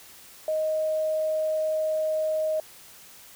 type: tone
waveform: sine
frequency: 625 Hz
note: D#5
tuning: 8 cents sharp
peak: -23 dBFS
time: 0.48-2.6 s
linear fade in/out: 2 ms
effects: white hiss -49 dBFS RMS until 3.35 s